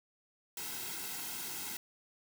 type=noise with comb filter; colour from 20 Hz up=white; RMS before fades=-41 dBFS; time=0.57-1.77 s; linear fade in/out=2 ms; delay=1.7 ms; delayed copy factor=-0.75; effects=none